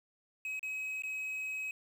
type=tone with dropouts; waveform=triangle; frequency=2547 Hz; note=D#7; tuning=40 cents sharp; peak=-34 dBFS; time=0.45-1.71 s; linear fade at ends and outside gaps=2 ms; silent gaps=0.594-0.629 / 1.022-1.035 s; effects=10-bit